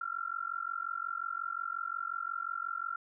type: tone with amplitude modulation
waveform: sine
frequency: 1369 Hz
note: F6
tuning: 35 cents flat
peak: -30 dBFS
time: 0.01-2.96 s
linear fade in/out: 5 ms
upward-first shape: sine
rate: 45.6 Hz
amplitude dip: 100%
effects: none